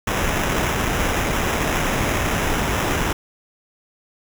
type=noise with sample-and-hold; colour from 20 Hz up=pink; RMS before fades=-21 dBFS; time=0.07-3.13 s; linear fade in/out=5 ms; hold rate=4410 Hz; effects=none